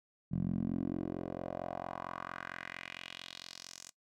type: tone with band-pass filter sweep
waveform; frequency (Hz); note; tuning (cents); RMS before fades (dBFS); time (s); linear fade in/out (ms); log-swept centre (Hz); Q
10% pulse; 44.4; F1; +29; -40; 0.31-3.91; 20; 160 to 7000; 2.6
effects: noise-tail reverb RT60 0.1 s tail -20 dB re dry